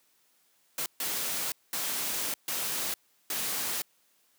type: noise bursts at uneven times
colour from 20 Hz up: white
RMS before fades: -32 dBFS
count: 5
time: 0.78-0.86 / 1-1.52 / 1.73-2.34 / 2.48-2.94 / 3.3-3.82 s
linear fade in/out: 2 ms
effects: white hiss -68 dBFS RMS until 4.38 s + high-pass 150 Hz 12 dB/octave